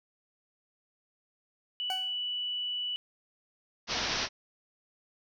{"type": "tone", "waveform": "sine", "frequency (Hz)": 2960, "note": "F#7", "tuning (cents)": 0, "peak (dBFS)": -31, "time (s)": [1.8, 2.96], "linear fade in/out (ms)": 0}
{"type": "tone with exponential decay", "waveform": "40% pulse", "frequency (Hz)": 753, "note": "F#5", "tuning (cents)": 30, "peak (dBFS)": -30, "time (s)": [1.9, 2.18], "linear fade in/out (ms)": 1, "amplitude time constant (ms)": 59}
{"type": "low-pass noise", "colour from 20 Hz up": "white", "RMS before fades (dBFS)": -32, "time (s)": [3.87, 4.29], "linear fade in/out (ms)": 50, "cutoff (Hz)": 5900, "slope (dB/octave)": 96}
{"effects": []}